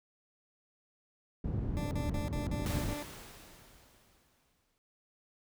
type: low-pass noise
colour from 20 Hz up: white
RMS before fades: -35 dBFS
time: 1.44-2.94 s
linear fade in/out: 5 ms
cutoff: 160 Hz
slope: 12 dB/octave
type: tone bursts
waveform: 20% pulse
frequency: 293.7 Hz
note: D4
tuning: in tune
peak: -34 dBFS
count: 7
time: 1.77-3.026 s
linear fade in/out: 0 ms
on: 140 ms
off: 46 ms
type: noise with exponential decay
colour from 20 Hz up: pink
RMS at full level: -39 dBFS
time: 2.66-4.78 s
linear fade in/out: 0 ms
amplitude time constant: 460 ms
effects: none